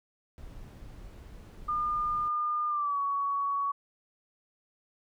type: noise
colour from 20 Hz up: brown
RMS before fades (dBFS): -46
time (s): 0.38-2.28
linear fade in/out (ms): 0
type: tone with pitch glide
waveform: sine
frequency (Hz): 1210 to 1122.5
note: D#6 to C#6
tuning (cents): -49 to +21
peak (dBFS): -27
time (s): 1.68-3.72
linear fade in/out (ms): 10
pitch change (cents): -130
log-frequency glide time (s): 2.68-3
effects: none